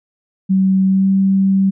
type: tone with pitch glide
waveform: sine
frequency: 190.6 to 193.37 Hz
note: G3 to G3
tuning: -48 to -23 cents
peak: -10 dBFS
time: 0.49-1.71 s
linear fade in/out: 20 ms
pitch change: +25 cents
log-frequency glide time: 0.86-1.1 s
effects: none